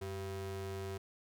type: ring-modulated tone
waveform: square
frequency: 147.2 Hz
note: D3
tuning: 4 cents sharp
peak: -37 dBFS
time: 0.01-0.98 s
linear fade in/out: 10 ms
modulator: 240 Hz
effects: none

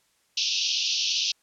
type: band-pass noise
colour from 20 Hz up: white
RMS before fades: -26 dBFS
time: 0.37-1.32 s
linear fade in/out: 5 ms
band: 2600 to 6000 Hz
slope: 96 dB/octave
effects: white hiss -67 dBFS RMS until 1.42 s + low-pass 10000 Hz 12 dB/octave

